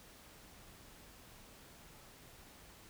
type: silence
effects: pink hiss -58 dBFS RMS until 2.89 s